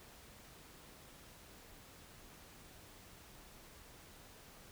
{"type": "silence", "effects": ["pink hiss -58 dBFS RMS until 4.71 s"]}